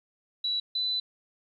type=tone pair in turn; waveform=sine; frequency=3927 / 3998 Hz; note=B7 / B7; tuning=-11 / +20 cents; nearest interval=unison; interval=31 cents; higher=second; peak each=-26 dBFS; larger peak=neither; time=0.44-0.6 / 0.75-1 s; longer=second; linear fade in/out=5 ms; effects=11-bit